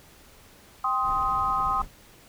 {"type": "chord", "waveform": "sine", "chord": "C minor", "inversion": "second", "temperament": "just", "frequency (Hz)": [784.9, 1046.5, 1255.8], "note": ["G5", "C6", "Eb6"], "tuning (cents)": [2, 0, 16], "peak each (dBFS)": [-30, -27, -25], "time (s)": [0.84, 1.82], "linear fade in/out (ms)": 5}
{"type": "noise", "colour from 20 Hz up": "brown", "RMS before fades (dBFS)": -38, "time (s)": [1.02, 1.89], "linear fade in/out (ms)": 50}
{"effects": ["pink hiss -53 dBFS RMS until 2.28 s"]}